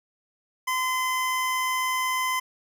25% pulse tone, 1026 Hz, C6, 34 cents flat, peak -20 dBFS, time 0.67-2.4 s, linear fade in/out 10 ms, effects none

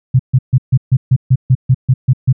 sine tone bursts, 128.6 Hz, C3, 30 cents flat, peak -5 dBFS, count 12, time 0.14-2.328 s, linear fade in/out 10 ms, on 54 ms, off 140 ms, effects none

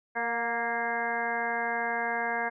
harmonic tone with a mistuned harmonic, 233.1 Hz, A#3, in tune, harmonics 1 / 2 / 3 / 4 / 5 / 6 / 7 / 8 / 9, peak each -42 / -37 / -33 / -35 / -41 / -44 / -32 / -43 / -37 dBFS, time 0.15-2.5 s, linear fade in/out 20 ms, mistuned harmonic 3, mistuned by +25 cents, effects none

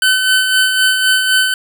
25% pulse tone with tremolo, 1520 Hz, F#6, 46 cents sharp, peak -5 dBFS, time 0.02-1.54 s, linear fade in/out 2 ms, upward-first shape sine, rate 3.9 Hz, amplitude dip 45%, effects none

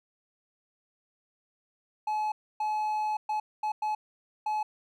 triangle tone bursts at uneven times, 854 Hz, G#5, 48 cents sharp, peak -25 dBFS, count 6, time 2.07-2.32 / 2.6-3.17 / 3.29-3.4 / 3.63-3.72 / 3.82-3.95 / 4.46-4.63 s, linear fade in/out 5 ms, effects none

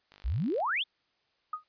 click train, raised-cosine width 0.2 ms, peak -35 dBFS, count 25, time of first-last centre 0.12-0.602 s, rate 49.8 Hz
sine exponential sweep, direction up, 47.93 to 3729 Hz, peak -27 dBFS, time 0.24-0.84 s, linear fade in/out 20 ms
sine tone with exponential decay, 1244.5 Hz, D#6, in tune, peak -28 dBFS, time 1.53-1.64 s, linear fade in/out 5 ms, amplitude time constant 23 ms
effects white hiss -73 dBFS RMS until 1.68 s + resampled to 11025 Hz

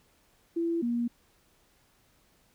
sine tone pair in turn, 335.8 / 237.4 Hz, E4 / A#3, +32 / +32 cents, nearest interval tritone, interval 600 cents, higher first, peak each -26 dBFS, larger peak neither, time 0.56-0.82 / 0.82-1.08 s, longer neither, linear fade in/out 10 ms, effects pink hiss -66 dBFS RMS until 2.54 s

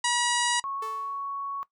harmonic tone, 963 Hz, B5, 44 cents flat, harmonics 1 / 2 / 3 / 4 / 5 / 6 / 7 / 8 / 9 / 10, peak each -27 / -30 / -32 / -33 / -34 / -35 / -35 / -36 / -37 / -37 dBFS, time 0.04-0.6 s, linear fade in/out 5 ms
sine tone with pitch glide, 1100 to 1113.4 Hz, C#6 to C#6, -14 to +7 cents, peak -30 dBFS, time 0.64-1.63 s, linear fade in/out 0 ms, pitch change +21 cents, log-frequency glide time 0.75-0.81 s
sawtooth tone with exponential decay, 440 Hz, A4, in tune, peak -32 dBFS, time 0.82-1.33 s, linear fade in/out 5 ms, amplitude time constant 110 ms
effects noise-tail reverb RT60 0.1 s tail -19 dB re dry

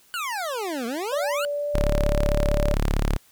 25% pulse exponential two-way sweep, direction down then up, 1500 to 222.5 to 1500 Hz, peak -23 dBFS, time 0.14-1.45 s, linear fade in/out 0 ms, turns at 0.86 s
sine tone with pitch glide, 578 to 586.7 Hz, D5 to D5, -28 to -2 cents, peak -24 dBFS, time 1.12-2.74 s, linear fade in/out 5 ms, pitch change +26 cents, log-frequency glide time 1.49-1.77 s
sawtooth tone, 35.48 Hz, C#1, 41 cents sharp, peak -16 dBFS, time 1.74-3.17 s, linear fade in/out 10 ms
effects white hiss -57 dBFS RMS until 3.31 s

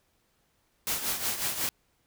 white noise with tremolo, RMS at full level -28 dBFS, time 0.87-1.69 s, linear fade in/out 0 ms, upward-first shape triangle, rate 5.5 Hz, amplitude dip 70%, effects pink hiss -71 dBFS RMS until 2.06 s

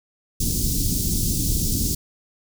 pink band-stop noise, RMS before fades -22 dBFS, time 0.4-1.95 s, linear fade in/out 5 ms, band 290 to 5000 Hz, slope 24 dB/octave, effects none

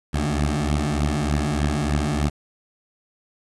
15% pulse beating tone pair, 72 / 75.3 Hz, D2 / D2, -34 / +44 cents, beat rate 3.3 Hz, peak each -17 dBFS, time 0.13-2.3 s, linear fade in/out 20 ms, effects resampled to 24000 Hz + 7-bit

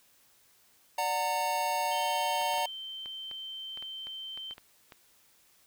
square chord, D augmented, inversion none, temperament just, 587.3 / 734.2 / 917.7 Hz, D5 / F#5 / A#5, 0 / -14 / -27 cents, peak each -37 / -34 / -31 dBFS, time 0.98-2.66 s, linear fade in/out 5 ms
sine tone, 3110 Hz, G7, 14 cents flat, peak -38 dBFS, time 1.91-4.54 s, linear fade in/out 10 ms
clicks, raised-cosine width 0.3 ms, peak -31 dBFS, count 12, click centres 2.415 / 2.54 / 2.582 / 3.059 / 3.313 / 3.774 / 3.825 / 4.07 / 4.375 / 4.51 / 4.581 / 4.922 s
effects white hiss -64 dBFS RMS until 5.66 s

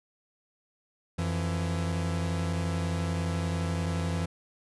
45% pulse tone pair together, 88.9 / 166.28 Hz, F2 / E3, +31 / +15 cents, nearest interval major seventh, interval 1084 cents, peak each -30 / -31 dBFS, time 1.18-4.26 s, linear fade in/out 10 ms, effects resampled to 24000 Hz

